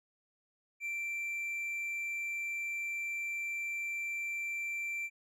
triangle tone, 2349 Hz, D7, in tune, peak -33 dBFS, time 0.8-5.1 s, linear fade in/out 50 ms, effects none

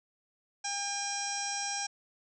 harmonic tone with a mistuned harmonic, 804 Hz, G5, 44 cents sharp, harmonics 1 / 2 / 3 / 4 / 5 / 6 / 7 / 8 / 9 / 10, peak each -38 / -42 / -43 / -47 / -46 / -45 / -36 / -45 / -47 / -45 dBFS, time 0.64-1.87 s, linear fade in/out 10 ms, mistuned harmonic 6, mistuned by +77 cents, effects none

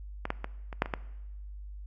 clicks, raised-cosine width 0.5 ms, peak -17 / -14 / -19 / -25 / -9 / -22 / -14 dBFS, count 7, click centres 0.254 / 0.304 / 0.444 / 0.728 / 0.821 / 0.859 / 0.938 s, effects noise-tail reverb RT60 1.0 s tail -19 dB re dry + added 50 Hz sine -40 dBFS peak until 1.86 s

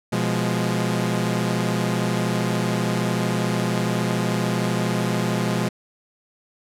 sawtooth chord, F diminished, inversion second, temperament equal, 123.47 / 174.61 / 207.7 Hz, Cb3 / F3 / Ab3, 0 / 0 / 0 cents, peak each -21 dBFS, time 0.12-5.69 s, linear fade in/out 10 ms, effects low-pass 12000 Hz 12 dB/octave

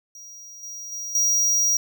square tone with level steps, 5740 Hz, F8, 47 cents sharp, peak -40 / -34 / -30 / -18 dBFS, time 0.15-1.77 s, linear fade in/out 2 ms, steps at 0.63 / 0.92 / 1.15 s, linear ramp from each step 2 ms, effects none

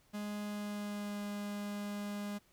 45% pulse tone with pitch glide, 207.7 to 205 Hz, G#3 to G#3, 0 to -22 cents, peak -38 dBFS, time 0.13-2.39 s, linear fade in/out 20 ms, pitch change -22 cents, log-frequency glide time 0.44-1.23 s, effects pink hiss -69 dBFS RMS until 2.52 s

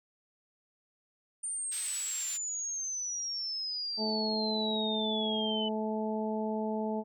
sine exponential sweep, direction down, 9070 to 2987 Hz, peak -33 dBFS, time 1.43-5.69 s, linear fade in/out 10 ms
white band-pass noise, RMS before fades -43 dBFS, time 1.71-2.38 s, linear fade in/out 20 ms, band 2000 to 7500 Hz, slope 12 dB/octave
harmonic tone, 216.9 Hz, A3, 25 cents flat, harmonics 1 / 2 / 3 / 4, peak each -33 / -36 / -38 / -39 dBFS, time 3.97-7.04 s, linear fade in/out 50 ms
effects none

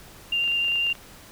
sine tone with vibrato, 2787 Hz, F7, 4 cents flat, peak -21 dBFS, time 0.32-0.93 s, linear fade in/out 5 ms, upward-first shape triangle, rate 10 Hz, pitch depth 10 cents each way
clicks, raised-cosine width 0.3 ms, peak -26 dBFS, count 10, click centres 0.44 / 0.478 / 0.519 / 0.645 / 0.682 / 0.719 / 0.757 / 0.867 / 0.901 / 0.953 s
effects pink hiss -47 dBFS RMS until 1.31 s

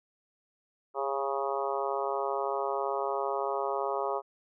harmonic tone with a mistuned harmonic, 137.9 Hz, C#3, 9 cents flat, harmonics 3 / 4 / 5 / 6 / 7 / 8 / 9, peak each -34 / -35 / -36 / -37 / -37 / -38 / -39 dBFS, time 0.94-4.22 s, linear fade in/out 50 ms, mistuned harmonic 3, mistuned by -22 cents, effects none

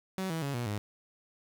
sawtooth tone with pitch steps, 189.1 / 162.73 / 140.04 / 120.51 / 103.7 Hz, F#3 / E3 / C#3 / B2 / G#2, +38 / -22 / +18 / -42 / -2 cents, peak -28 dBFS, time 0.18-0.78 s, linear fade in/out 0 ms, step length 120 ms, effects 9-bit

